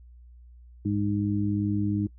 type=harmonic tone; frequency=102.6 Hz; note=G#2; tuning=21 cents flat; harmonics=1 / 2 / 3; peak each=-28 / -28 / -28 dBFS; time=0.85-2.07 s; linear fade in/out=5 ms; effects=noise-tail reverb RT60 0.1 s tail -24 dB re dry + added 60 Hz sine -47 dBFS peak until 2.18 s